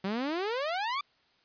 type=exponential sweep; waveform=sawtooth; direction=up; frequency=185 to 1192 Hz; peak=-26 dBFS; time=0.04-1.01 s; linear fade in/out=5 ms; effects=white hiss -67 dBFS RMS until 1.44 s + resampled to 11025 Hz